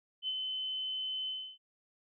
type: tone with ADSR envelope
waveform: sine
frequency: 3046 Hz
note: F#7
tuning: 50 cents sharp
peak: -31 dBFS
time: 0.22-1.58 s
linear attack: 59 ms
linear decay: 45 ms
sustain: -3 dB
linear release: 300 ms
effects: none